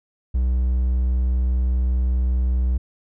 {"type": "tone", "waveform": "triangle", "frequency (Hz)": 62.5, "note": "B1", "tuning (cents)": 21, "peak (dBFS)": -15, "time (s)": [0.34, 2.78], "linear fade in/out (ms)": 10, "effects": []}